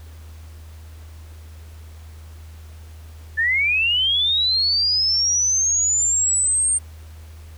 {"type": "linear sweep", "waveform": "sine", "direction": "up", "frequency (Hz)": [1739, 8760], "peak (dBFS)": -16, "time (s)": [3.37, 6.79], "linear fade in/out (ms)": 20, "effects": ["added 79 Hz sine -37 dBFS peak until 7.57 s", "pink hiss -51 dBFS RMS until 7.57 s"]}